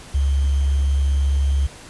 sine tone with sample-and-hold, 69.3 Hz, C#2, in tune, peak -15 dBFS, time 0.14-1.67 s, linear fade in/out 10 ms, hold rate 3150 Hz, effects pink hiss -41 dBFS RMS until 1.89 s + resampled to 24000 Hz

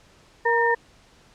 sine tone cluster, 468.6 / 940 / 1817 Hz, A#4 / A#5 / A#6, +9 / +14 / -45 cents, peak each -22 dBFS, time 0.45-0.75 s, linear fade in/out 10 ms, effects pink hiss -55 dBFS RMS until 1.34 s + low-pass 7000 Hz 12 dB/octave

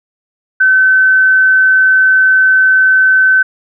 sine tone, 1527 Hz, G6, 46 cents flat, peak -5 dBFS, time 0.6-3.43 s, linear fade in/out 10 ms, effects none

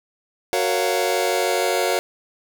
sawtooth chord, Gb major seventh, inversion none, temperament just, 370 / 462.5 / 555 / 693.7 Hz, Gb4 / Bb4 / Db5 / F5, 0 / -14 / +2 / -12 cents, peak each -20 dBFS, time 0.53-1.99 s, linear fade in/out 0 ms, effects none

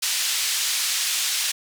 pink band-pass noise, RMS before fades -24 dBFS, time 0.02-1.52 s, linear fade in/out 10 ms, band 3100 to 10000 Hz, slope 12 dB/octave, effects none

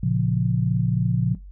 sine chord, Bb minor, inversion none, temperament just, 116.54 / 139.85 / 174.81 Hz, Bb2 / Db3 / F3, 0 / +16 / +2 cents, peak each -23 dBFS, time 0.03-1.35 s, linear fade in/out 5 ms, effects noise-tail reverb RT60 0.2 s tail -17 dB re dry + added 48 Hz sine -38 dBFS peak until 1.51 s

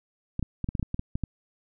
clicks, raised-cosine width 5 ms, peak -16 dBFS, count 11, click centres 0.394 / 0.427 / 0.643 / 0.689 / 0.752 / 0.796 / 0.828 / 0.944 / 0.994 / 1.155 / 1.237 s, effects none

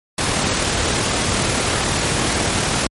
pink noise with amplitude modulation, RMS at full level -17 dBFS, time 0.18-2.87 s, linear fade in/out 5 ms, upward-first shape sine, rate 38.8 Hz, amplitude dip 25%, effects high-pass 60 Hz 12 dB/octave + MP3 48 kbps

